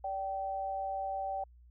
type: tone pair together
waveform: sine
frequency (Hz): 580 / 774.2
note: D5 / G5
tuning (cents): -22 / -22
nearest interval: perfect fourth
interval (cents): 500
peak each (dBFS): -40 / -34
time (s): 0.04-1.44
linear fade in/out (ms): 5
effects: added 60 Hz sine -55 dBFS peak until 1.7 s